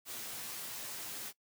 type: noise with comb filter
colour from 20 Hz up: white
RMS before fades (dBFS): -43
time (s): 0.05-1.33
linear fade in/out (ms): 50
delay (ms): 11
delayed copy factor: -0.6
effects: noise-tail reverb RT60 0.1 s tail -20 dB re dry + high-pass 80 Hz 12 dB/octave